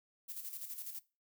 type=noise with tremolo; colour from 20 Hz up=violet; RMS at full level=-43 dBFS; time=0.28-1 s; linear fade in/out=20 ms; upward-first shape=square; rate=12 Hz; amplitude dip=55%; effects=noise-tail reverb RT60 0.3 s tail -21 dB re dry